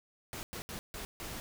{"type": "noise bursts at uneven times", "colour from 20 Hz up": "pink", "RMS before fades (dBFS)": -42, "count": 5, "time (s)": [[0.33, 0.43], [0.53, 0.62], [0.69, 0.79], [0.94, 1.05], [1.2, 1.4]], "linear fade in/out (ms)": 0, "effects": []}